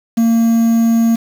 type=tone with quantisation; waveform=triangle; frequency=229.2 Hz; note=A#3; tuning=29 cents flat; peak=-7 dBFS; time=0.17-1.16 s; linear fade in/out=10 ms; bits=5; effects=none